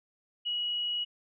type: tone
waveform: sine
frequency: 2912 Hz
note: F#7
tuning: 28 cents flat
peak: -29 dBFS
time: 0.45-1.05 s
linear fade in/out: 20 ms
effects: none